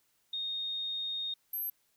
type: tone pair in turn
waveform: sine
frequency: 3700 / 12445 Hz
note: A#7 / G9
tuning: -14 / -14 cents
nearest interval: octave + major sixth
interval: 2100 cents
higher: second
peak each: -33 / -33 dBFS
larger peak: neither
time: 0.33-1.34 / 1.53-1.7 s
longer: first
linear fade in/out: 5 ms
effects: white hiss -73 dBFS RMS until 1.96 s